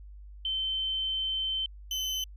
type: tone pair in turn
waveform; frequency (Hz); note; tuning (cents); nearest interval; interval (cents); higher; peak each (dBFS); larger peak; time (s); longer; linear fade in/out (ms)
sine / 35% pulse; 3087 / 3046; G7 / F#7; -27 / +50; unison; 23; first; -28; neither; 0.45-1.66 / 1.91-2.24; first; 2
effects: added 50 Hz sine -44 dBFS peak until 2.36 s + resampled to 32000 Hz